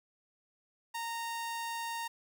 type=tone; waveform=sawtooth; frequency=925 Hz; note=A#5; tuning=14 cents flat; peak=-32 dBFS; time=0.94-2.08 s; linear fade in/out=10 ms; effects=12-bit